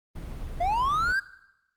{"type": "noise", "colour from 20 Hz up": "brown", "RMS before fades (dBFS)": -36, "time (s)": [0.15, 1.13], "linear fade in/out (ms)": 10}
{"type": "linear sweep", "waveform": "triangle", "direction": "up", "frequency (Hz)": [664, 1627], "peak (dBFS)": -21, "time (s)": [0.6, 1.2], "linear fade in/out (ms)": 10}
{"effects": ["noise-tail reverb RT60 0.9 s tail -17 dB re dry", "Opus 32 kbps"]}